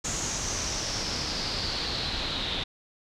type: noise with low-pass filter sweep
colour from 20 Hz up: pink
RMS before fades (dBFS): -31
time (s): 0.04-2.64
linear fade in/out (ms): 10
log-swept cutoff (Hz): 6900 to 3600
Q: 5.9
effects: none